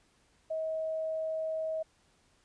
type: tone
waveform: sine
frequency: 637 Hz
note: D#5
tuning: 41 cents sharp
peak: -31 dBFS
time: 0.5-1.83 s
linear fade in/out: 10 ms
effects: pink hiss -68 dBFS RMS until 2.44 s + resampled to 22050 Hz